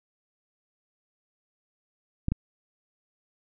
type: clicks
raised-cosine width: 5 ms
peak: -13 dBFS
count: 2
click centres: 2.284 / 2.32 s
effects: none